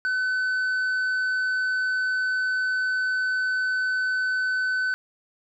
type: tone with tanh clipping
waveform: sine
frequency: 1512 Hz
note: F#6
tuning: 37 cents sharp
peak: -23 dBFS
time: 0.05-4.94 s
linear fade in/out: 0 ms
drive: 4 dB
effects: none